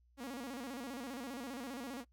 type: tone with vibrato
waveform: sawtooth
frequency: 256.3 Hz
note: C4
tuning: 36 cents flat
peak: -38 dBFS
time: 0.17-2.05 s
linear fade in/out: 50 ms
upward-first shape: square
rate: 15 Hz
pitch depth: 130 cents each way
effects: noise-tail reverb RT60 0.1 s tail -23 dB re dry + added 60 Hz sine -66 dBFS peak until 2.12 s